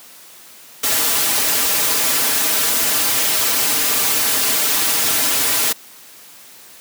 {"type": "noise with comb filter", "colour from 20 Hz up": "white", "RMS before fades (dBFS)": -17, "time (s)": [0.83, 5.73], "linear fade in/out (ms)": 10, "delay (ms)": 5.5, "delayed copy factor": -0.85, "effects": ["white hiss -42 dBFS RMS until 6.8 s", "high-pass 150 Hz 12 dB/octave"]}